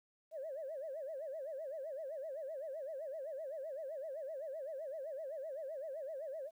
sine tone with vibrato, 585 Hz, D5, 7 cents flat, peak -40 dBFS, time 0.31-6.51 s, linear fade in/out 50 ms, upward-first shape sine, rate 7.8 Hz, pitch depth 200 cents each way, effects tanh soft clip ceiling -36 dBFS + 12-bit

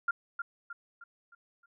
sine tone with echo, 1396.9 Hz, F6, in tune, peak -25 dBFS, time 0.08-0.11 s, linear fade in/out 5 ms, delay 310 ms, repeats 5, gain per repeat -7 dB, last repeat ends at 1.66 s, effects none

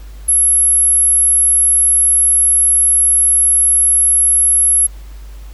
sine tone, 11175 Hz, F9, in tune, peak -8 dBFS, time 0.28-4.87 s, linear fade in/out 10 ms, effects added 50 Hz sine -29 dBFS peak until 5.53 s + pink hiss -46 dBFS RMS until 5.53 s

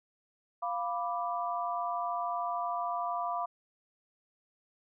sine chord, B diminished, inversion second, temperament equal, 698.5 / 987.8 / 1174.7 Hz, F5 / B5 / D6, 0 / 0 / 0 cents, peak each -34 / -36 / -36 dBFS, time 0.62-3.46 s, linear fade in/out 10 ms, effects none

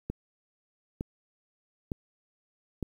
click train, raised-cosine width 3 ms, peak -19 dBFS, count 4, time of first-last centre 0.1-2.827 s, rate 1.1 Hz, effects 9-bit

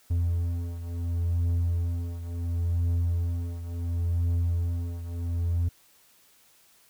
triangle beating tone pair, 85.4 / 86.11 Hz, F2 / F2, -38 / -24 cents, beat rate 0.71 Hz, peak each -24 / -29 dBFS, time 0.1-5.69 s, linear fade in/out 10 ms, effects white hiss -60 dBFS RMS until 6.89 s

